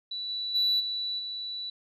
sine tone with level steps, 3951 Hz, B7, in tune, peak -32 / -30 / -21 / -29 / -33 dBFS, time 0.11-1.7 s, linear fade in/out 5 ms, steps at 0.28 / 0.54 / 0.79 / 1.18 s, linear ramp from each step 20 ms, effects tanh soft clip ceiling -19 dBFS

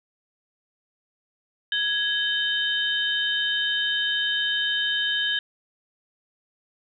sine tone cluster, 1665 / 3076 / 3686 Hz, G#6 / G7 / A#7, +4 / -33 / -20 cents, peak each -26 / -25 / -29 dBFS, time 1.72-5.39 s, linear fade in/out 2 ms, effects none

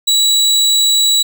30% pulse tone, 3912 Hz, B7, 17 cents flat, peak -7 dBFS, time 0.07-1.23 s, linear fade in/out 10 ms, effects none

